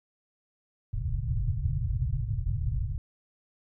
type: low-pass noise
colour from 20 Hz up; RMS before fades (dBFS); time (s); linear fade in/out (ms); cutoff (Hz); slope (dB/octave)
white; -29; 0.93-2.98; 0; 140; 96
effects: none